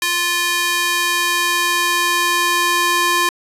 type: tone with high-pass filter sweep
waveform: square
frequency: 349.2 Hz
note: F4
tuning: in tune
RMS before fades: -17 dBFS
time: 0.02-3.29 s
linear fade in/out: 2 ms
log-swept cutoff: 1800 to 980 Hz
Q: 0.91
effects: resampled to 32000 Hz